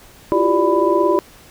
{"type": "tone cluster", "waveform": "sine", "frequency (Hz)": [334.3, 356, 392.1, 588, 994], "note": ["E4", "F4", "G4", "D5", "B5"], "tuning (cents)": [24, 33, 0, 2, 11], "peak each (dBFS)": -19, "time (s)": [0.32, 1.19], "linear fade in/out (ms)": 0, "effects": ["pink hiss -45 dBFS RMS until 1.5 s"]}